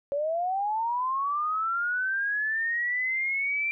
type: linear sweep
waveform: sine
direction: up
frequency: 554.4 to 2360 Hz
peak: -25 dBFS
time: 0.12-3.71 s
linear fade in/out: 0 ms
effects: none